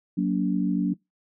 sine chord, Gb augmented, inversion none, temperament equal with one note detuned, 185 / 233.1 / 286.3 Hz, Gb3 / Bb3 / D4, 0 / 0 / -44 cents, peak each -24 / -28 / -26 dBFS, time 0.17-0.94 s, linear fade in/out 10 ms, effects noise-tail reverb RT60 0.2 s tail -24 dB re dry

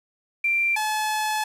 sine / sawtooth tone pair in turn, 2362 / 859.1 Hz, D7 / A5, +9 / -42 cents, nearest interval octave + tritone, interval 1751 cents, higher first, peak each -19 dBFS, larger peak neither, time 0.44-0.76 / 0.76-1.44 s, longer second, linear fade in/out 5 ms, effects resampled to 32000 Hz + 8-bit

